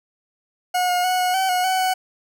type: tone with pitch steps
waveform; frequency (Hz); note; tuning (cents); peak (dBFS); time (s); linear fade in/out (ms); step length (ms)
40% pulse; 725 / 717 / 735 / 729 / 762 / 728 / 751 / 746; F#5 / F5 / F#5 / F#5 / G5 / F#5 / F#5 / F#5; -35 / +45 / -12 / -26 / -49 / -28 / +26 / +14; -17; 0.74-1.94; 10; 150
effects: none